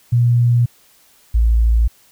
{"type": "tone pair in turn", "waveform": "sine", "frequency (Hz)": [120, 56.63], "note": ["B2", "A#1"], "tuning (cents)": [-49, -49], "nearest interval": "octave + minor second", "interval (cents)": 1300, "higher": "first", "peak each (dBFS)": -10, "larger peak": "neither", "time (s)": [[0.12, 0.66], [1.34, 1.88]], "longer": "neither", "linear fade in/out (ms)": 10, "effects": ["white hiss -52 dBFS RMS until 2.11 s"]}